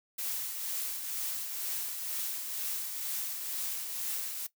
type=noise with tremolo; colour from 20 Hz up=blue; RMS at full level=-34 dBFS; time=0.18-4.47 s; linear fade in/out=10 ms; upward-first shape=triangle; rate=2.1 Hz; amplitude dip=45%; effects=noise-tail reverb RT60 0.1 s tail -17 dB re dry